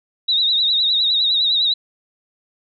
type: tone with vibrato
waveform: sine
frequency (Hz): 3820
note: A#7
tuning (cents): +42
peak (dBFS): -14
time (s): 0.28-1.74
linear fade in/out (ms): 10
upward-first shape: triangle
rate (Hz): 9.8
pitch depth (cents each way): 90
effects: none